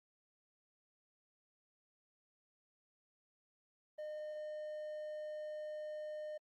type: tone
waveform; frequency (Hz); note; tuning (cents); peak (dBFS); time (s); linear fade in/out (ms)
triangle; 609; D#5; -37; -40; 3.98-6.38; 10
effects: Opus 32 kbps